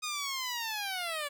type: linear sweep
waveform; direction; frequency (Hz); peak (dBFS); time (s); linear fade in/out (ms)
10% pulse; down; 1244.5 to 564; -25; 0.02-1.29; 20
effects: none